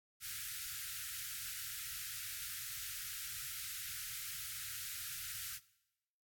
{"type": "band-stop noise", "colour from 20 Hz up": "white", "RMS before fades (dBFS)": -44, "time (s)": [0.2, 5.6], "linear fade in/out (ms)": 50, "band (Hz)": [140, 1300], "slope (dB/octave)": 96, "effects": ["noise-tail reverb RT60 0.9 s tail -20 dB re dry", "AAC 64 kbps"]}